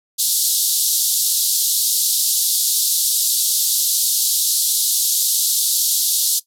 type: band-pass noise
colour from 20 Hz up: white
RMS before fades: -18 dBFS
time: 0.18-6.4 s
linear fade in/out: 20 ms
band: 3600 to 14000 Hz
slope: 48 dB/octave
effects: noise-tail reverb RT60 0.1 s tail -17 dB re dry